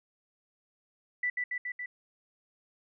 sine tone with echo, 1975.5 Hz, B6, in tune, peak -27 dBFS, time 1.23-1.3 s, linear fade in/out 5 ms, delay 140 ms, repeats 4, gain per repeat -2 dB, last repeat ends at 1.86 s, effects none

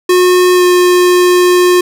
square tone with pitch glide, 362.1 to 358.6 Hz, F#4 to F4, -37 to +46 cents, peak -6 dBFS, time 0.09-1.81 s, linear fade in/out 5 ms, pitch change -17 cents, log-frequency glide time 0.55-0.63 s, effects none

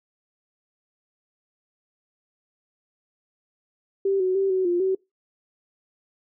sine tone with pitch steps, 390.9 / 371.4 / 388.9 / 374.9 / 350.5 / 379.8 Hz, G4 / F#4 / G4 / F#4 / F4 / F#4, -5 / +7 / -14 / +23 / +6 / +45 cents, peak -19 dBFS, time 4.05-4.95 s, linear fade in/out 5 ms, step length 150 ms, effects noise-tail reverb RT60 0.2 s tail -24 dB re dry

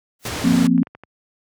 white noise with exponential growth, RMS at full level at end -28 dBFS, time 0.19-0.28 s, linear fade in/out 5 ms, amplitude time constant 19 ms
pink low-pass noise, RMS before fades -26 dBFS, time 0.25-0.67 s, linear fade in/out 2 ms, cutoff 8500 Hz, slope 12 dB/octave
sine chord, F suspended fourth, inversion none, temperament equal, 174.61 / 233.1 / 261.6 Hz, F3 / Bb3 / C4, 0 / 0 / 0 cents, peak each -18 / -17 / -16 dBFS, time 0.44-0.83 s, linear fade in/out 5 ms
clicks, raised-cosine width 0.5 ms, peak -24 dBFS, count 7, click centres 0.558 / 0.673 / 0.779 / 0.831 / 0.871 / 0.95 / 1.036 s
effects high-pass 80 Hz 12 dB/octave

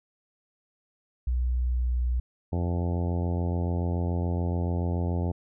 sine tone with pitch glide, 61.74 to 61.17 Hz, B1 to B1, 0 to -16 cents, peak -23 dBFS, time 1.27-2.2 s, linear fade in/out 5 ms, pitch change -16 cents, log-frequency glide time 1.67-1.93 s
harmonic tone, 87 Hz, F2, 6 cents flat, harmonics 1 / 2 / 3 / 4 / 5 / 6 / 7 / 8 / 9 / 10, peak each -26 / -32 / -36 / -38 / -40 / -42 / -43 / -44 / -45 / -46 dBFS, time 2.52-5.32 s, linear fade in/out 10 ms
effects none

